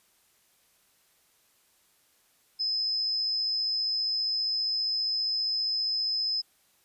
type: tone with amplitude modulation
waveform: sine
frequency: 5100 Hz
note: D#8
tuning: 42 cents sharp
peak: -24 dBFS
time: 2.59-6.42 s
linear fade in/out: 20 ms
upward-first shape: sine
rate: 115 Hz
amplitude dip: 40%
effects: white hiss -66 dBFS RMS until 6.84 s + resampled to 32000 Hz